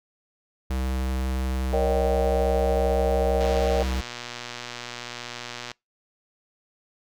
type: tone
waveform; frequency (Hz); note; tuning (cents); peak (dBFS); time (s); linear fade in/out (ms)
square; 64.7; C2; -19; -25; 0.7-4.01; 5
type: chord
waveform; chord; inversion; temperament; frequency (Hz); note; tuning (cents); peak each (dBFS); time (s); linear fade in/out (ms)
sine; Eb dominant seventh; second; just; 466.7 / 560 / 622.3 / 777.8; Bb4 / Db5 / Eb5 / G5; +2 / +18 / 0 / -14; -25 / -27 / -27 / -29; 1.73-3.83; 2
type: click train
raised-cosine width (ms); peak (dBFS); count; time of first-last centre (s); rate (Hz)
0.2; -17; 280; 3.41-5.716; 121
effects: noise-tail reverb RT60 0.2 s tail -26 dB re dry